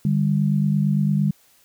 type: tone pair together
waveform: sine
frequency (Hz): 150 / 198.82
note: D3 / G3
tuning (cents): +37 / +25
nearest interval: perfect fourth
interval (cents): 488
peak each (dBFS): -19 / -20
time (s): 0.05-1.31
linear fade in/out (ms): 2
effects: white hiss -57 dBFS RMS until 1.64 s